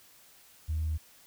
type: tone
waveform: sine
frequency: 78.6 Hz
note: D#2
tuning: 18 cents sharp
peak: -27 dBFS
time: 0.68-0.98 s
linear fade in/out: 20 ms
effects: tanh soft clip ceiling -24 dBFS + white hiss -58 dBFS RMS until 1.26 s